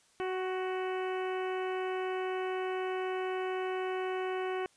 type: harmonic tone with a mistuned harmonic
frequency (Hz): 373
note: F#4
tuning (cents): +14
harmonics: 1 / 2 / 3 / 4 / 5 / 6 / 7 / 8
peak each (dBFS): -33 / -39 / -43 / -45 / -47 / -49 / -50 / -51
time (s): 0.2-4.66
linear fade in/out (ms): 0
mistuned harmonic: 3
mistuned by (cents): -19
effects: white hiss -66 dBFS RMS until 4.76 s + resampled to 22050 Hz